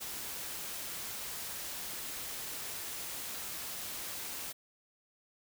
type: noise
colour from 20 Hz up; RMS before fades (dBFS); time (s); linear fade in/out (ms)
white; -41; 0-4.53; 20
effects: none